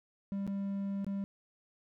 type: tone with dropouts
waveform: triangle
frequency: 197.8 Hz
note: G3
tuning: 16 cents sharp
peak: -31 dBFS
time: 0.32-1.24 s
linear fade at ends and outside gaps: 0 ms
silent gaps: 0.467-0.476 / 1.045-1.066 s
effects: none